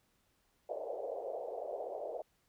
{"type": "band-pass noise", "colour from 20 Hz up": "pink", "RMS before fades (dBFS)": -41, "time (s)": [0.69, 2.22], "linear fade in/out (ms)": 5, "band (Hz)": [440, 700], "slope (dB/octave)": 48, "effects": ["pink hiss -75 dBFS RMS until 2.48 s"]}